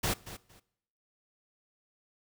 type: noise with echo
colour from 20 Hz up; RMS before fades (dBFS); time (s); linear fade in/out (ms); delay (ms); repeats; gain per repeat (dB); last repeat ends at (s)
pink; -30; 0.03-0.14; 10; 230; 2; -14; 0.6
effects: noise-tail reverb RT60 0.8 s tail -21 dB re dry